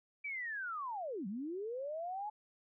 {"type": "linear two-way sweep", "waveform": "sine", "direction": "down then up", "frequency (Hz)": [2338, 180, 858], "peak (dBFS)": -38, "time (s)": [0.24, 2.3], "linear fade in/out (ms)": 10, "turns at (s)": 1.27, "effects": []}